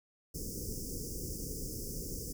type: band-stop noise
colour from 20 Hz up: pink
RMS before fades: -40 dBFS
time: 0.34-2.33 s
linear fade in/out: 10 ms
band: 510 to 5000 Hz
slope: 96 dB/octave
effects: none